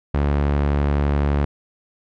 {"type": "tone with low-pass filter", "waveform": "sawtooth", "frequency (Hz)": 71.8, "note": "D2", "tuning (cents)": -39, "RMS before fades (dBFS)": -19, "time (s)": [0.14, 1.45], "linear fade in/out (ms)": 5, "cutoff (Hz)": 2100, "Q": 0.58, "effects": []}